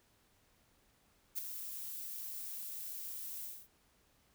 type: noise with ADSR envelope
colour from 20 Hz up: violet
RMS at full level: -35 dBFS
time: 1.35-3.68 s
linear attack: 34 ms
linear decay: 5 ms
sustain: -9 dB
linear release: 240 ms
effects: pink hiss -71 dBFS RMS until 4.34 s